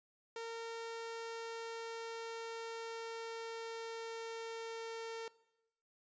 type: tone with pitch glide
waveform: sawtooth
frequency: 458.2 to 454.5 Hz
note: A#4 to A#4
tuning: -30 to -44 cents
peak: -38 dBFS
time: 0.36-5.28 s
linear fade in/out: 2 ms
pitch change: -14 cents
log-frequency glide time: 0.56-5.1 s
effects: noise-tail reverb RT60 0.9 s tail -20 dB re dry + resampled to 16000 Hz